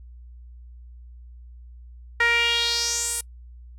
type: tone with band-pass filter sweep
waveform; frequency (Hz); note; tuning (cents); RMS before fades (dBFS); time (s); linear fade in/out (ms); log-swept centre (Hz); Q
sawtooth; 469.6; A#4; +13; -23; 2.2-3.21; 5; 1800 to 10000; 3.7
effects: noise-tail reverb RT60 0.1 s tail -25 dB re dry + added 60 Hz sine -41 dBFS peak until 3.78 s